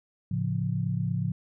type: chord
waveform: sine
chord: A augmented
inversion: none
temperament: equal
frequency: 110 / 138.59 / 174.61 Hz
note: A2 / C#3 / E#3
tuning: 0 / 0 / 0 cents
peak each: -30 dBFS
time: 0.31-1.32 s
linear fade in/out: 5 ms
effects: none